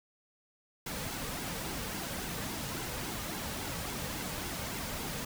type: noise with flanger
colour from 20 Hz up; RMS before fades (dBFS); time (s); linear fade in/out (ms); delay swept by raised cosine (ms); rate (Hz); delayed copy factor
pink; -38; 0.86-5.25; 5; 1.6 to 3; 3.6; -0.5
effects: none